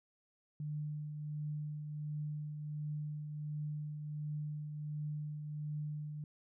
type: tone with tremolo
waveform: sine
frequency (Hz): 150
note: D3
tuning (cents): +37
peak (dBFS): -36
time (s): 0.6-6.24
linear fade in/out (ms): 2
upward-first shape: triangle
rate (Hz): 1.4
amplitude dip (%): 45
effects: none